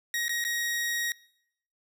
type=tone with dropouts; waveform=sawtooth; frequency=1887 Hz; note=A#6; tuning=21 cents sharp; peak=-24 dBFS; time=0.14-1.12 s; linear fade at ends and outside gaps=1 ms; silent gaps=0.282-0.293 / 0.441-0.449 s; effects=noise-tail reverb RT60 0.7 s tail -23 dB re dry